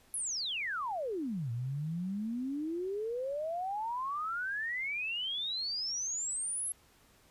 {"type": "exponential two-way sweep", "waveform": "sine", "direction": "down then up", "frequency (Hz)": [11220, 114.2, 11220], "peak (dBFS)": -33, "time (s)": [0.14, 6.72], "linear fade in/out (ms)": 0, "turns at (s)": 1.51, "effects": ["pink hiss -64 dBFS RMS until 7.3 s", "resampled to 32000 Hz"]}